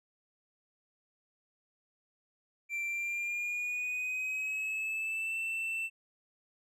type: tone with pitch glide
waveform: triangle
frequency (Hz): 2353 to 2672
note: D7 to E7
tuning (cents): +3 to +23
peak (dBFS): -31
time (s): 2.69-5.9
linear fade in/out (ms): 50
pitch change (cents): +220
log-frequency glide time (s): 2.86-5.37
effects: none